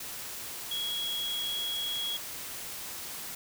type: tone in noise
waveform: sine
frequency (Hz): 3322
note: G#7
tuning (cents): 0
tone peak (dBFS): -31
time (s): 0.71-2.17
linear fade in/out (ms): 5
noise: white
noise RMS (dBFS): -40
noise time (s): 0-3.35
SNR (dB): +6
effects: none